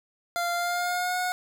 25% pulse tone with pitch glide, 694 to 727.2 Hz, F5 to F#5, -11 to -30 cents, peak -22 dBFS, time 0.36-1.32 s, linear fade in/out 0 ms, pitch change +81 cents, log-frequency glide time 0.54-1.17 s, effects none

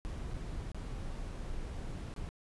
brown noise with dropouts, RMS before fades -40 dBFS, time 0.05-2.29 s, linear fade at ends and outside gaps 0 ms, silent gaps 0.335-0.341 / 0.717-0.746 / 2.139-2.163 s, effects resampled to 24000 Hz

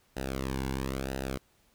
sawtooth tone with flanger, 66.4 Hz, C2, 26 cents sharp, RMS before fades -34 dBFS, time 0.16-1.38 s, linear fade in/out 10 ms, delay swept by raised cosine 0.89 to 1.61 ms, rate 1 Hz, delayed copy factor -0.8, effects pink hiss -67 dBFS RMS until 1.74 s

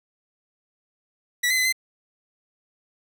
sawtooth tone with pitch steps, 1951 / 2045 / 2020 / 2064 Hz, B6 / C7 / B6 / C7, -22 / -40 / +39 / -24 cents, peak -16 dBFS, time 1.43-1.726 s, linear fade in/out 10 ms, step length 74 ms, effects none

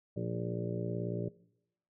harmonic tone with a mistuned harmonic, 58.27 Hz, A#1, in tune, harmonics 2 / 3 / 4 / 5 / 6 / 7 / 8 / 9 / 10, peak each -38 / -38 / -48 / -45 / -43 / -42 / -48 / -55 / -44 dBFS, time 0.16-1.29 s, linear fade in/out 10 ms, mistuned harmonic 4, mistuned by -56 cents, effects noise-tail reverb RT60 0.8 s tail -21 dB re dry

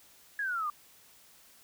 sine exponential sweep, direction down, 1700 to 1168 Hz, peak -30 dBFS, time 0.39-0.7 s, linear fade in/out 2 ms, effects white hiss -59 dBFS RMS until 1.63 s

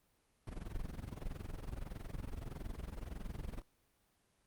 brown noise with amplitude modulation, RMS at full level -40 dBFS, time 0.47-3.62 s, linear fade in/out 2 ms, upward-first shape sine, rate 21.6 Hz, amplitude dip 85%, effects pink hiss -75 dBFS RMS until 4.46 s + Opus 32 kbps

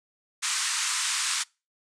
white band-pass noise, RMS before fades -28 dBFS, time 0.42-1.44 s, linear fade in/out 20 ms, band 990 to 9100 Hz, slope 48 dB/octave, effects noise-tail reverb RT60 0.3 s tail -26 dB re dry

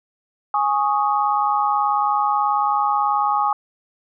sine chord, Ab suspended fourth, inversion none, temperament just, 830.6 / 1107.5 / 1245.9 Hz, Ab5 / Db6 / Eb6, 0 / -2 / +2 cents, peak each -19 / -22 / -22 dBFS, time 0.54-3.53 s, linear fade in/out 2 ms, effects none

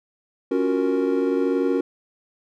triangle chord, Gb major seventh, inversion second, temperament equal, 277.2 / 349.2 / 370 / 466.2 Hz, Db4 / F4 / Gb4 / Bb4, 0 / 0 / 0 / 0 cents, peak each -21 / -27 / -22 / -22 dBFS, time 0.51-1.81 s, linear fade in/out 5 ms, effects none

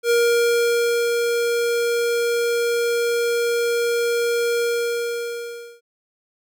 square tone with ADSR envelope, 471.3 Hz, A#4, 19 cents sharp, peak -15 dBFS, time 0.03-5.81 s, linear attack 72 ms, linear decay 1000 ms, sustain -4 dB, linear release 1200 ms, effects none

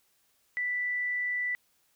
sine tone, 1975.5 Hz, B6, in tune, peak -28 dBFS, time 0.57-1.55 s, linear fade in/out 0 ms, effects white hiss -70 dBFS RMS until 1.95 s

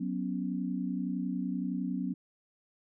sine chord, F# suspended fourth, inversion none, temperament just, 185 / 246.7 / 277.5 Hz, F#3 / B3 / C#4, 0 / -2 / +2 cents, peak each -34 / -35 / -36 dBFS, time 0-2.14 s, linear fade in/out 10 ms, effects none

